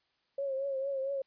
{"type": "tone with vibrato", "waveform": "sine", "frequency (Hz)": 544, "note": "C#5", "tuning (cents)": -33, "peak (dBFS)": -31, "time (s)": [0.38, 1.22], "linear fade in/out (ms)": 5, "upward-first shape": "triangle", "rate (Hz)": 4.4, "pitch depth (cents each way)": 60, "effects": ["white hiss -75 dBFS RMS until 1.26 s", "resampled to 11025 Hz"]}